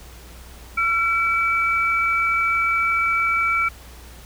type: tone pair together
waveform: sine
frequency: 1357 / 2300 Hz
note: E6 / D7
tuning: +50 / -37 cents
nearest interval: major sixth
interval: 913 cents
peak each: -20 dBFS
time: 0.77-3.69 s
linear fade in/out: 10 ms
effects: added 60 Hz sine -41 dBFS peak until 4.25 s + pink hiss -45 dBFS RMS until 4.25 s